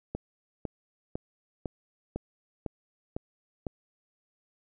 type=click train; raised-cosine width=2 ms; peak=-19 dBFS; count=8; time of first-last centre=0.15-3.668 s; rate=1.99 Hz; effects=none